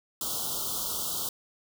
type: band-stop noise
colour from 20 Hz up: white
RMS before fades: -32 dBFS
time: 0.21-1.29 s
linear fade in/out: 2 ms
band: 1400 to 3000 Hz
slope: 96 dB/octave
effects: none